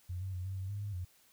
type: tone with pitch steps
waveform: sine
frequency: 89.5 / 95.2 / 90.8 / 95.9 / 94.7 / 101.6 / 102.5 / 90.1 Hz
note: F2 / F#2 / F#2 / G2 / F#2 / G#2 / G#2 / F#2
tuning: +43 / +50 / -32 / -37 / +41 / -38 / -22 / -45 cents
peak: -36 dBFS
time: 0.09-1.05 s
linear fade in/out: 10 ms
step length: 120 ms
effects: white hiss -66 dBFS RMS until 1.32 s